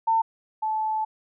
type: tone pair in turn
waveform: sine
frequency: 901 / 870.1 Hz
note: A5 / A5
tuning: +41 / -20 cents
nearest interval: minor second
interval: 61 cents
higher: first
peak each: -18 / -23 dBFS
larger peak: first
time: 0.07-0.22 / 0.62-1.05 s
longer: second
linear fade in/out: 10 ms
effects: none